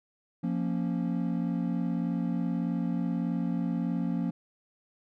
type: chord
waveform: triangle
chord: Bb minor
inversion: second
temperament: equal with one note detuned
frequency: 174.61 / 233.1 / 276.4 Hz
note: F3 / Bb3 / Db4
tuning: 0 / 0 / -5 cents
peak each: -28 / -30 / -32 dBFS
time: 0.43-4.31 s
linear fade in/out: 10 ms
effects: none